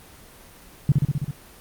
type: tone with echo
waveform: sine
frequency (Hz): 141.9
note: C#3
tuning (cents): +41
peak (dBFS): -12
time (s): 0.89-0.92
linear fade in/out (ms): 2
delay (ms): 65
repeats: 6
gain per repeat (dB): -2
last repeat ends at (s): 1.31
effects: pink hiss -47 dBFS RMS until 1.6 s + Opus 24 kbps